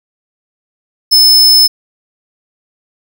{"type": "tone", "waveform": "45% pulse", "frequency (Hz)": 5230, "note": "E8", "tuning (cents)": -15, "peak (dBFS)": -4, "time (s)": [1.11, 1.68], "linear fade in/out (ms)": 20, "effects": []}